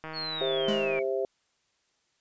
click train, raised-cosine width 0.5 ms, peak -24 dBFS, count 151, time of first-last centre 0.04-0.989 s, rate 158 Hz
sine linear sweep, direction down, 4435 to 2200 Hz, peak -32 dBFS, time 0.13-1.03 s, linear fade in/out 50 ms
harmonic tone, 132.5 Hz, C3, 22 cents sharp, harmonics 3 / 4 / 5, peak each -29 / -31 / -33 dBFS, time 0.41-1.25 s, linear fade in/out 2 ms
square tone with exponential decay, 210 Hz, G#3, 19 cents sharp, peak -27 dBFS, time 0.68-1.12 s, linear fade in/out 5 ms, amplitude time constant 95 ms
effects white hiss -72 dBFS RMS until 2.2 s + resampled to 16000 Hz

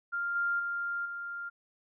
sine tone with level steps, 1396.9 Hz, F6, in tune, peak -30 / -27 / -31 / -36 dBFS, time 0.12-1.5 s, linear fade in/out 20 ms, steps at 0.35 / 0.59 / 1.05 s, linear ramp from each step 10 ms, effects none

